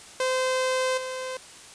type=tone with level steps; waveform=sawtooth; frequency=516 Hz; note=C5; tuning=24 cents flat; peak=-19 / -27 dBFS; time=0.2-1.37 s; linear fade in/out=2 ms; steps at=0.97 s; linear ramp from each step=10 ms; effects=white hiss -46 dBFS RMS until 1.74 s + resampled to 22050 Hz